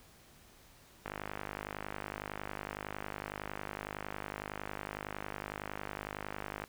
click train, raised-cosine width 0.5 ms, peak -23 dBFS, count 285, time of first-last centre 1.06-6.64 s, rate 50.9 Hz, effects pink hiss -60 dBFS RMS until 6.68 s

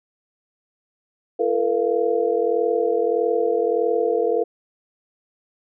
sine tone cluster, 339.5 / 441.7 / 483.3 / 689 Hz, F4 / A4 / B4 / F5, -49 / +7 / -38 / -24 cents, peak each -27 / -21 / -21 / -27 dBFS, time 1.39-4.44 s, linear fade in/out 10 ms, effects none

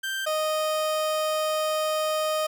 30% pulse tone pair in turn, 1568 / 620.5 Hz, G6 / D#5, 0 / -5 cents, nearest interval octave + major third, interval 1605 cents, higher first, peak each -25 / -21 dBFS, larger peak second, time 0.03-0.26 / 0.26-2.47 s, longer second, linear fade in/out 10 ms, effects none

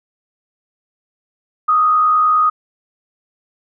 sine tone with frequency modulation, 1244.5 Hz, D#6, in tune, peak -10 dBFS, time 1.68-2.5 s, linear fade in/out 10 ms, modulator 70.1 Hz, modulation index 0.37, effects none

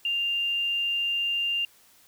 sine tone with quantisation, 2794 Hz, F7, in tune, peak -24 dBFS, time 0.05-1.65 s, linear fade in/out 2 ms, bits 9, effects white hiss -58 dBFS RMS until 2.07 s

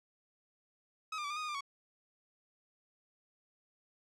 sawtooth tone with pitch steps, 1274 / 1201 / 1153 / 1205 / 1246 / 1230 / 1192 / 1116 Hz, D#6 / D6 / D6 / D6 / D#6 / D#6 / D6 / C#6, +41 / +38 / -32 / +44 / +2 / -20 / +25 / +11 cents, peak -33 dBFS, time 1.12-1.608 s, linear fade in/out 5 ms, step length 61 ms, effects low-pass 6000 Hz 12 dB/octave

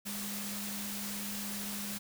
sine tone in noise, 203.9 Hz, G#3, 32 cents flat, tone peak -41 dBFS, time 0.05-1.99 s, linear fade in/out 20 ms, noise white, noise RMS -40 dBFS, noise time 0.05-1.99 s, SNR -4 dB, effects none

